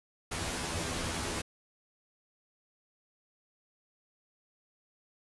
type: noise with comb filter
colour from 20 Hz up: pink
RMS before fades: -35 dBFS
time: 0.31-1.42 s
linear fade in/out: 10 ms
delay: 12 ms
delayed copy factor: +0.8
effects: resampled to 24000 Hz